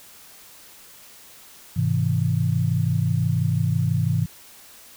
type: chord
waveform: sine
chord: Ab augmented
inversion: none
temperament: just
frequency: 103.83 / 129.78 / 162.23 Hz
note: Ab2 / C3 / E3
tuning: 0 / -14 / -27 cents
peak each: -23 dBFS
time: 1.76-4.26 s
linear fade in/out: 10 ms
effects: white hiss -47 dBFS RMS until 4.96 s